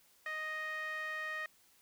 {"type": "tone with band-pass filter", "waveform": "sawtooth", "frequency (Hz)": 622.3, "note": "D#5", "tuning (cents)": 0, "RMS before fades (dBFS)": -40, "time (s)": [0.26, 1.46], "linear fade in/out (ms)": 2, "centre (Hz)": 1800, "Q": 4.2, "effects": ["white hiss -67 dBFS RMS until 1.81 s"]}